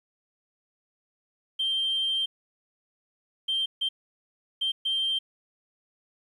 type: tone bursts at uneven times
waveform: sine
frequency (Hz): 3154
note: G7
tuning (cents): +10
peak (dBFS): -23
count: 5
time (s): 1.59-2.26 / 3.48-3.66 / 3.81-3.89 / 4.61-4.72 / 4.85-5.19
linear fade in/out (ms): 10
effects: tanh soft clip ceiling -20 dBFS + 10-bit